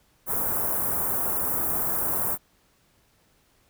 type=band-stop noise; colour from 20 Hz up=white; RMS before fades=-26 dBFS; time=0.26-2.38 s; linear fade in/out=50 ms; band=1300 to 11000 Hz; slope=24 dB/octave; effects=pink hiss -64 dBFS RMS until 3.69 s